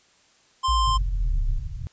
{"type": "tone", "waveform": "square", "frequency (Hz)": 1046.5, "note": "C6", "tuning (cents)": 0, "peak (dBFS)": -21, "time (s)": [0.63, 0.98], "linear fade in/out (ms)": 20}
{"type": "exponential sweep", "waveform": "sine", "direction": "down", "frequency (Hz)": [60.1, 30.87], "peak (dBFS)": -21, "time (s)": [0.68, 1.6], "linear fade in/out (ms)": 10}
{"type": "low-pass noise", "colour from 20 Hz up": "pink", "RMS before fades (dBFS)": -32, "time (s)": [0.86, 1.87], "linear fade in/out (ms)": 0, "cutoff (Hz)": 140, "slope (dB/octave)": 96}
{"effects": ["white hiss -59 dBFS RMS until 1.92 s", "resampled to 16000 Hz"]}